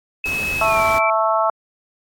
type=tone with pitch glide; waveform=sine; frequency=2578 to 2323 Hz; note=E7 to D7; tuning=-39 to -20 cents; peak=-20 dBFS; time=0.24-1.1 s; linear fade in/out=2 ms; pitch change=-181 cents; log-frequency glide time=0.63-0.81 s
type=noise; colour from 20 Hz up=pink; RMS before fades=-30 dBFS; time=0.25-0.99 s; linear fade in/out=10 ms
type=harmonic tone; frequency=220 Hz; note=A3; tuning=in tune; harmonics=3 / 4 / 5 / 6; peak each=-19 / -21 / -21 / -21 dBFS; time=0.61-1.5 s; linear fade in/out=2 ms
effects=AAC 64 kbps